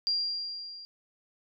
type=tone with level ramp; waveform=sine; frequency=4771 Hz; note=D8; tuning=26 cents sharp; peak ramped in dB=-24 to -43 dBFS; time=0.07-0.85 s; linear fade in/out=0 ms; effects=none